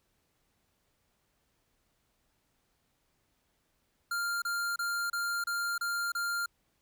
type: tone bursts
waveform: square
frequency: 1396.9 Hz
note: F6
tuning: in tune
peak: -31 dBFS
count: 7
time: 4.11-6.46 s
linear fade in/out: 5 ms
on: 310 ms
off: 30 ms
effects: pink hiss -75 dBFS RMS until 6.81 s